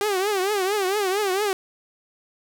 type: tone with vibrato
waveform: sawtooth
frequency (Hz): 395.2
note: G4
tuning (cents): +14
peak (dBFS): -17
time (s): 0.01-1.53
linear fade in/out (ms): 0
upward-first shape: triangle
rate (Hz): 4.4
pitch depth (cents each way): 160
effects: none